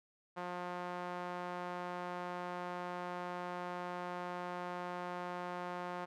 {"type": "tone with band-pass filter", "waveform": "sawtooth", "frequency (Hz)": 178, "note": "F3", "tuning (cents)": 33, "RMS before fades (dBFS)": -42, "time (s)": [0.36, 6.06], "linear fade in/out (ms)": 20, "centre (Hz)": 950, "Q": 1.2, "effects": []}